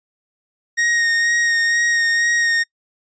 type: tone with vibrato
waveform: 45% pulse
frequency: 1864.7 Hz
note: A#6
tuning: in tune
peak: -15 dBFS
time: 0.77-2.64 s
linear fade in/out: 20 ms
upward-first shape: sine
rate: 2.1 Hz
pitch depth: 18 cents each way
effects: noise-tail reverb RT60 0.1 s tail -25 dB re dry + resampled to 16000 Hz